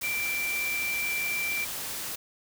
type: tone in noise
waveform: sine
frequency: 2349 Hz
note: D7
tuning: in tune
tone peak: -28 dBFS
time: 0.03-1.65 s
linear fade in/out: 10 ms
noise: white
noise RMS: -35 dBFS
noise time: 0.01-2.16 s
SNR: +4 dB
effects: none